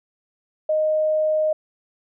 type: tone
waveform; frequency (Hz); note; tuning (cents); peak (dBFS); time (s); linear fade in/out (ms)
sine; 620; D#5; -6; -17; 0.69-1.53; 5
effects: none